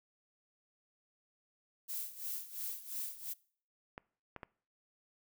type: noise with tremolo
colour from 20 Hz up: violet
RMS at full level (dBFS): -39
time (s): 1.88-3.34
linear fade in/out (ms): 20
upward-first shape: sine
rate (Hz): 2.9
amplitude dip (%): 80
type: clicks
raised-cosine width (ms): 0.5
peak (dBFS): -29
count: 3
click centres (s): 3.979 / 4.363 / 4.432
effects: noise-tail reverb RT60 0.5 s tail -23 dB re dry